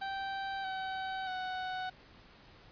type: tone with pitch steps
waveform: 30% pulse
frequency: 780 / 761.3 / 743.1 Hz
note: G5 / F#5 / F#5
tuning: -9 / +49 / +7 cents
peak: -33 dBFS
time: 0.01-1.9 s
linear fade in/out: 10 ms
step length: 630 ms
effects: pink hiss -58 dBFS RMS until 2.71 s + resampled to 11025 Hz